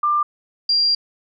sine tone pair in turn, 1191 / 4764 Hz, D6 / D8, +24 / +24 cents, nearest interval 2 octaves, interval 2400 cents, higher second, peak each -15 / -14 dBFS, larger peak second, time 0.03-0.23 / 0.69-0.95 s, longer second, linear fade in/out 5 ms, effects none

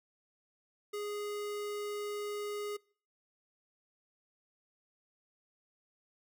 square tone, 413.9 Hz, G#4, 6 cents flat, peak -37 dBFS, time 0.93-2.77 s, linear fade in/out 10 ms, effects noise-tail reverb RT60 0.5 s tail -25 dB re dry

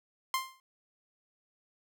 sawtooth tone with exponential decay, 1051 Hz, C6, 7 cents sharp, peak -22 dBFS, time 0.34-0.6 s, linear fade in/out 1 ms, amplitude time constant 55 ms, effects none

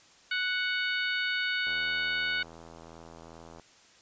harmonic tone, 740 Hz, F#5, in tune, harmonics 2 / 3 / 4 / 5 / 6, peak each -30 / -34 / -36 / -38 / -40 dBFS, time 0.31-2.43 s, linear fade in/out 5 ms
click train, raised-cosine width 1 ms, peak -34 dBFS, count 160, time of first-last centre 1.67-3.597 s, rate 82.5 Hz
effects white hiss -58 dBFS RMS until 4.01 s + resampled to 16000 Hz

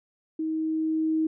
sine tone with level ramp, 316.8 Hz, D#4, 31 cents sharp, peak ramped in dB -26 to -21 dBFS, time 0.39-1.27 s, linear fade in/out 5 ms, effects none

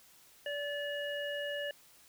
harmonic tone, 578 Hz, D5, 28 cents flat, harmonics 1 / 3 / 5, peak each -37 / -40 / -42 dBFS, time 0.46-1.71 s, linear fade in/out 2 ms, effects white hiss -61 dBFS RMS until 2.08 s

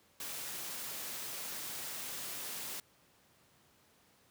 white noise, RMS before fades -42 dBFS, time 0.2-2.8 s, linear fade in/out 2 ms, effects pink hiss -67 dBFS RMS until 4.3 s + high-pass 100 Hz 12 dB/octave

